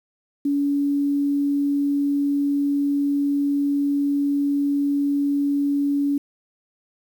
sine tone, 284 Hz, C#4, 42 cents sharp, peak -18 dBFS, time 0.45-6.18 s, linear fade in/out 5 ms, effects 8-bit

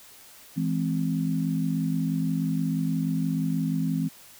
sine chord, E augmented, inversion none, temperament equal with one note detuned, 164.81 / 211 / 261.6 Hz, E3 / G#3 / B#3, 0 / +28 / 0 cents, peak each -26 / -31 / -28 dBFS, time 0.56-4.09 s, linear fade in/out 20 ms, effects white hiss -50 dBFS RMS until 4.39 s

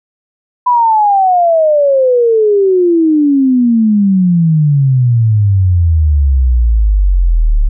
sine exponential sweep, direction down, 1000 to 35.15 Hz, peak -6 dBFS, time 0.66-7.69 s, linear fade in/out 10 ms, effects none

